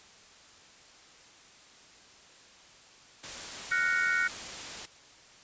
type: noise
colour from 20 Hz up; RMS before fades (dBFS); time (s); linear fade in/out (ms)
white; -40; 3.23-4.86; 10
type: chord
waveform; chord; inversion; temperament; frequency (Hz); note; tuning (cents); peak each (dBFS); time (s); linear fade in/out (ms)
sine; Gb major seventh; third; equal with one note detuned; 1396.9 / 1480 / 1864.7 / 2225; F6 / Gb6 / Bb6 / Db7; 0 / 0 / 0 / +6; -32 / -28 / -32 / -33; 3.71-4.28; 10
effects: white hiss -55 dBFS RMS until 5.43 s + resampled to 16000 Hz